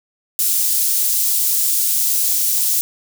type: high-pass noise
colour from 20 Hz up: white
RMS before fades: -17 dBFS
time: 0.39-2.81 s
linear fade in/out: 0 ms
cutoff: 6400 Hz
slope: 12 dB/octave
effects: none